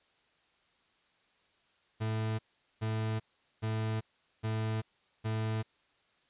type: tone bursts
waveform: 40% pulse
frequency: 110 Hz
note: A2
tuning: in tune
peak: -30 dBFS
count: 5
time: 2-5.63 s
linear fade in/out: 20 ms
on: 390 ms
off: 420 ms
effects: white hiss -70 dBFS RMS until 6.29 s + resampled to 8000 Hz